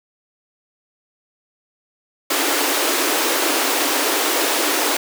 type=high-pass noise; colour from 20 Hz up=pink; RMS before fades=-19 dBFS; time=2.3-4.97 s; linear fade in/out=5 ms; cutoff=270 Hz; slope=96 dB/octave; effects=none